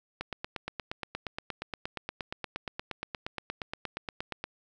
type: click train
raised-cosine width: 0.3 ms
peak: -18 dBFS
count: 37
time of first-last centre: 0.21-4.44 s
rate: 8.51 Hz
effects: none